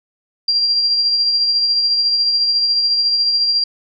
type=tone with tremolo; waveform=sine; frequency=4753 Hz; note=D8; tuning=20 cents sharp; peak=-11 dBFS; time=0.48-3.64 s; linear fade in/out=5 ms; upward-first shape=triangle; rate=14 Hz; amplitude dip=40%; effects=none